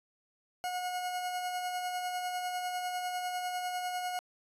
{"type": "tone with tremolo", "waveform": "40% pulse", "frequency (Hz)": 725, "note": "F#5", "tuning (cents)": -35, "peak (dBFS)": -31, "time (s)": [0.64, 4.19], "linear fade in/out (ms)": 0, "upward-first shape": "sine", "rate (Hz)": 10, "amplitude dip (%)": 35, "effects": ["resampled to 32000 Hz"]}